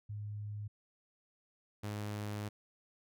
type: tone pair in turn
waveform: sine / sawtooth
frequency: 104.3 / 104.3 Hz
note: G#2 / G#2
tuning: +8 / +8 cents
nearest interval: unison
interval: 0 cents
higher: neither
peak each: -39 / -34 dBFS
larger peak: second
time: 0.09-0.68 / 1.83-2.49 s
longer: second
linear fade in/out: 10 ms
effects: none